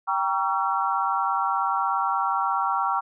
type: chord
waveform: sine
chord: G diminished seventh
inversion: none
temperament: just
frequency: 784 / 940.8 / 1128.9 / 1354.7 Hz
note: G5 / Bb5 / Db6 / Fb6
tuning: 0 / +16 / +31 / +47 cents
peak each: -27 dBFS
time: 0.07-3.01 s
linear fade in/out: 20 ms
effects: none